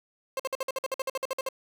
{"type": "tone bursts", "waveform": "30% pulse", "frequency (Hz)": 530, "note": "C5", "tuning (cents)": 22, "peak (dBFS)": -25, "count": 15, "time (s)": [0.37, 1.488], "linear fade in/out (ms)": 2, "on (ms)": 26, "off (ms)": 52, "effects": []}